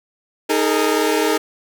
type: chord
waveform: sawtooth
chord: D# suspended fourth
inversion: none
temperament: equal with one note detuned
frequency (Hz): 311.1 / 415.3 / 454.7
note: D#4 / G#4 / A#4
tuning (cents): 0 / 0 / -43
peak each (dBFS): -16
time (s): 0.49-1.38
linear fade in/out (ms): 10
effects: none